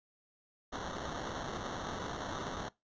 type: noise with sample-and-hold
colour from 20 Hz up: blue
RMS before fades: -40 dBFS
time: 0.72-2.69 s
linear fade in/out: 10 ms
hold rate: 2450 Hz
effects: noise-tail reverb RT60 0.2 s tail -21 dB re dry + resampled to 16000 Hz